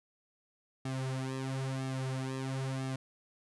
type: tone with flanger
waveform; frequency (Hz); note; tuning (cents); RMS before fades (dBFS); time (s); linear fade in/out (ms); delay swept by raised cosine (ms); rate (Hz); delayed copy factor
sawtooth; 132.3; C3; +20; -36; 0.85-2.96; 5; 2 to 6.2; 1; -1
effects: resampled to 24000 Hz